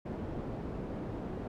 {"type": "low-pass noise", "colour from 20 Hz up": "white", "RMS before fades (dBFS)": -39, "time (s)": [0.05, 1.48], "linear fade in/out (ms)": 10, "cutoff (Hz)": 380, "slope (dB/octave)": 12, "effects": []}